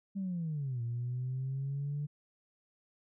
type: linear two-way sweep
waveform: sine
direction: down then up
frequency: 200 to 116.54 to 147.7 Hz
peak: -32 dBFS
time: 0.15-2.07 s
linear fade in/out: 20 ms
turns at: 0.82 s
effects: tanh soft clip ceiling -29 dBFS